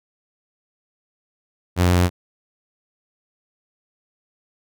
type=tone; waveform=sawtooth; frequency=89.1 Hz; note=F2; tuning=35 cents sharp; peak=-10 dBFS; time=1.76-2.1 s; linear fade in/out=50 ms; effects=none